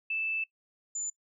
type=tone pair in turn; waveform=sine; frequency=2637 / 7054 Hz; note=E7 / A8; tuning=0 / +3 cents; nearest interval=octave + perfect fourth; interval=1703 cents; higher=second; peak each=-29 / -32 dBFS; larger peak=first; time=0.1-0.44 / 0.95-1.1 s; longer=first; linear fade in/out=5 ms; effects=noise-tail reverb RT60 0.1 s tail -20 dB re dry